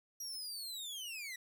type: linear sweep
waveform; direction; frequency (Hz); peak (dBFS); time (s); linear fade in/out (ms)
sawtooth; down; 5740 to 1917; -39; 0.2-1.36; 5
effects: none